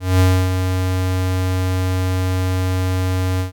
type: tone with ADSR envelope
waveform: square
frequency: 92.5 Hz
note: F#2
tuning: in tune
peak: -10 dBFS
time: 0-3.52 s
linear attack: 200 ms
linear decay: 290 ms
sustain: -7 dB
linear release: 120 ms
effects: none